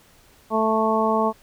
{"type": "harmonic tone", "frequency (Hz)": 220.1, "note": "A3", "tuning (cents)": 1, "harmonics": [1, 2, 3, 4, 5], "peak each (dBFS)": [-24, -24, -24, -24, -24], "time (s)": [0.5, 1.33], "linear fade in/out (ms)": 50, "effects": ["pink hiss -54 dBFS RMS until 1.42 s"]}